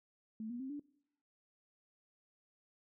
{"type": "tone with pitch steps", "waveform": "sine", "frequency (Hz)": [219.7, 241, 264.3, 289.9], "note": ["A3", "B3", "C4", "D4"], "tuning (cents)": [-2, -42, 18, -22], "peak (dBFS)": -40, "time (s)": [0.4, 0.796], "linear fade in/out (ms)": 2, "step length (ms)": 99, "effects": ["noise-tail reverb RT60 0.8 s tail -24 dB re dry"]}